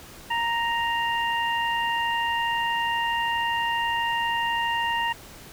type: harmonic tone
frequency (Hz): 932.3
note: A#5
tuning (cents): 0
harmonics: 1 / 2 / 3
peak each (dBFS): -25 / -28 / -30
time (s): 0.3-5.13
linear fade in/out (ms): 10
effects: pink hiss -45 dBFS RMS until 5.52 s